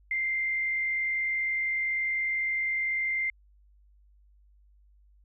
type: tone with frequency modulation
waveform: sine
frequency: 2093 Hz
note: C7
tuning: in tune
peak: -26 dBFS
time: 0.11-3.3 s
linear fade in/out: 2 ms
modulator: 49.9 Hz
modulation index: 0.48
effects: added 50 Hz sine -57 dBFS peak until 5.24 s